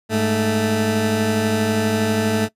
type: tone pair together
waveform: 20% pulse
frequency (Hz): 103.83 / 220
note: G#2 / A3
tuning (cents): 0 / 0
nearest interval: octave + minor second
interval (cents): 1300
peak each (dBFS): -18 / -13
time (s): 0.09-2.49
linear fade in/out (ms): 50
effects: noise-tail reverb RT60 0.1 s tail -20 dB re dry + resampled to 32000 Hz